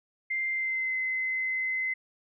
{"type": "tone with pitch glide", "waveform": "sine", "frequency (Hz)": [2093, 2051], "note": ["C7", "C7"], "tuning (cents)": [0, -35], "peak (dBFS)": -27, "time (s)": [0.3, 1.94], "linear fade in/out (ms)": 10, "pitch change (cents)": -35, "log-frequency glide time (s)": [0.51, 0.95], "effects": []}